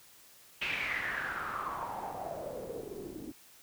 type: noise with low-pass filter sweep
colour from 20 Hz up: white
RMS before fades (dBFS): -38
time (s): 0.61-3.32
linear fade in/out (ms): 10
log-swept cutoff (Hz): 2700 to 290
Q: 6.1
effects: white hiss -58 dBFS RMS until 3.62 s